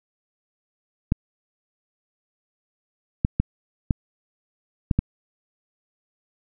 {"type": "clicks", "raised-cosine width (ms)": 5, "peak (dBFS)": -6, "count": 6, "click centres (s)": [1.121, 3.249, 3.4, 3.908, 4.912, 4.99], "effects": []}